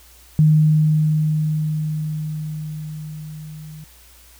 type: tone with level ramp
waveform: sine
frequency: 154.2 Hz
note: D#3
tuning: 15 cents flat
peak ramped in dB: -9 to -34 dBFS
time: 0.39-3.84 s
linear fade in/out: 0 ms
effects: added 60 Hz sine -49 dBFS peak until 4.39 s + white hiss -49 dBFS RMS until 4.39 s